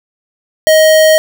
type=tone; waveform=square; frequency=628 Hz; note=D#5; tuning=16 cents sharp; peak=-5 dBFS; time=0.67-1.18 s; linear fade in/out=0 ms; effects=none